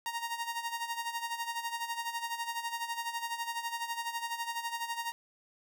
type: tone with tremolo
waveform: sawtooth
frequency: 932.3 Hz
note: A#5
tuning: in tune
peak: -28 dBFS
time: 0.06-5.12 s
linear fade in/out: 0 ms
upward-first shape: sine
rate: 12 Hz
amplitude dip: 70%
effects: none